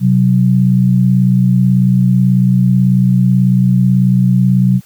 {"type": "tone pair together", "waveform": "sine", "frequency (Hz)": [128.6, 186.81], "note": ["C3", "F#3"], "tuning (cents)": [-30, 17], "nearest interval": "tritone", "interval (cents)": 647, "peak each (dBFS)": -10, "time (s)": [0, 4.81], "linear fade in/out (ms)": 50, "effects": ["white hiss -47 dBFS RMS until 4.85 s"]}